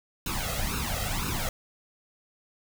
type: noise with flanger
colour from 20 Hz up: pink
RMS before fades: -30 dBFS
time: 0.26-1.49 s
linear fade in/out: 2 ms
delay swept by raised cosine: 0.75 to 1.57 ms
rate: 2 Hz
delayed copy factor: +0.8
effects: none